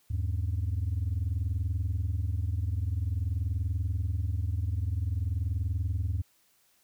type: tone pair together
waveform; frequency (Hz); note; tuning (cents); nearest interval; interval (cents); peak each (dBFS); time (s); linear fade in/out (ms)
sine; 79.51 / 100; D#2 / G2; +38 / +35; major third; 397; -28; 0.1-6.22; 10
effects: tanh soft clip ceiling -24 dBFS + white hiss -67 dBFS RMS until 6.83 s